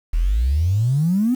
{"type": "exponential sweep", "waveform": "triangle", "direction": "up", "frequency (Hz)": [37.8, 261.6], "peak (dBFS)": -11, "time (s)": [0.13, 1.35], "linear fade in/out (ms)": 10, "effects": ["tanh soft clip ceiling -13 dBFS", "7-bit"]}